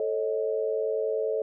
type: tone cluster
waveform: sine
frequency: 438.9 / 549 / 629 Hz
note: A4 / C#5 / D#5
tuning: -4 / -17 / +19 cents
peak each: -27 / -31 / -32 dBFS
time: 0-1.42 s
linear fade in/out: 2 ms
effects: none